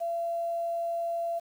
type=tone with quantisation; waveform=sine; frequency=678 Hz; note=E5; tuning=49 cents sharp; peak=-28 dBFS; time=0-1.4 s; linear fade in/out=20 ms; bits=9; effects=none